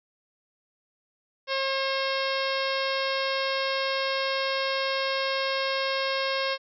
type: harmonic tone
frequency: 538 Hz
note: C5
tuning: 48 cents sharp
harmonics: 1 / 2 / 3 / 4 / 5 / 6 / 7 / 8 / 9 / 10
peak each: -29 / -32 / -34 / -35 / -36 / -37 / -37 / -38 / -39 / -39 dBFS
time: 1.47-6.58 s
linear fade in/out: 50 ms
effects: none